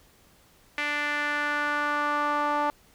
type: tone with band-pass filter sweep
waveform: sawtooth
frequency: 293.7 Hz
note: D4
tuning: in tune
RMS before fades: -27 dBFS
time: 0.78-2.7 s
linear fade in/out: 0 ms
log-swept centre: 2100 to 970 Hz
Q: 2.9
effects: pink hiss -59 dBFS RMS until 2.94 s